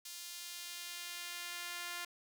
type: tone with high-pass filter sweep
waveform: sawtooth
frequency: 349.2 Hz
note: F4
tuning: in tune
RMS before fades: -45 dBFS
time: 0.05-2.05 s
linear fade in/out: 5 ms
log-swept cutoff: 4700 to 1500 Hz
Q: 0.84
effects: none